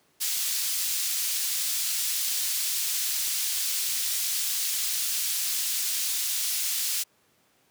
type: high-pass noise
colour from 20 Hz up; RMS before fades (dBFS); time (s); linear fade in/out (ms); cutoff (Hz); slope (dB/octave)
pink; -28; 0.2-7.04; 20; 4400; 12
effects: pink hiss -65 dBFS RMS until 7.7 s + high-pass 150 Hz 12 dB/octave